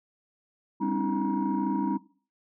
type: tone cluster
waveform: sine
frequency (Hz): 198.7 / 261.1 / 285.2 / 318.6 / 951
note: G3 / C4 / C#4 / D#4 / A#5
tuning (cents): +24 / -3 / +49 / +41 / +34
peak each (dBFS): -30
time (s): 0.8-1.98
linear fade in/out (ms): 20
effects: noise-tail reverb RT60 0.4 s tail -18 dB re dry + tanh soft clip ceiling -18 dBFS